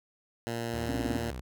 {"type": "tone", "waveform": "10% pulse", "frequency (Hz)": 116.54, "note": "A#2", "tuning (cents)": 0, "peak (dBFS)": -24, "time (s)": [0.47, 1.31], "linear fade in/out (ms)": 0}
{"type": "tone with vibrato", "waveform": "sawtooth", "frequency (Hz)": 70.1, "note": "C#2", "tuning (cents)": 20, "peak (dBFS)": -33, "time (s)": [0.73, 1.41], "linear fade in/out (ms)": 10, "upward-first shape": "sine", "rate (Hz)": 2.6, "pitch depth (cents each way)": 250}
{"type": "tone bursts", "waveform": "sine", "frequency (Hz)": 266.8, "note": "C4", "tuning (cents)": 34, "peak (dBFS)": -27, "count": 6, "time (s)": [0.89, 1.17], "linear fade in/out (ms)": 5, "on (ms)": 25, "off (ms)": 26}
{"effects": []}